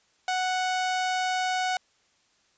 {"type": "tone", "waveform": "sawtooth", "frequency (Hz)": 740, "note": "F#5", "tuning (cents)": 0, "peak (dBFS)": -21, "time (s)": [0.28, 1.77], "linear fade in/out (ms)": 2, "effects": ["white hiss -66 dBFS RMS until 2.57 s", "resampled to 16000 Hz"]}